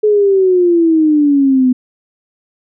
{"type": "exponential sweep", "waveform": "sine", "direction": "down", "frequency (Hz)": [428.8, 250], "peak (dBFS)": -7, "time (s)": [0.03, 1.73], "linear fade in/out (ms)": 10, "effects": []}